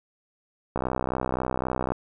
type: click train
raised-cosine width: 1 ms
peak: -12 dBFS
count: 75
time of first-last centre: 0.76-1.92 s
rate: 63.8 Hz
effects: none